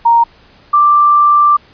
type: tone pair in turn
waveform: sine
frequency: 932.3 / 1177.5 Hz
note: A#5 / D6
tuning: 0 / +4 cents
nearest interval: major third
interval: 404 cents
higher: second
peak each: -5 dBFS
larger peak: neither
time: 0.05-0.24 / 0.73-1.57 s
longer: second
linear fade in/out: 10 ms
effects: pink hiss -45 dBFS RMS until 1.73 s + resampled to 11025 Hz